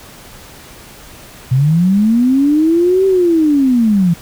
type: linear two-way sweep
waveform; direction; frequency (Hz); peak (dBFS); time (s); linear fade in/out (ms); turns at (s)
sine; up then down; 122.8 to 388.6 to 163.8; -8; 1.51-4.14; 10; 3.06
effects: pink hiss -37 dBFS RMS until 4.21 s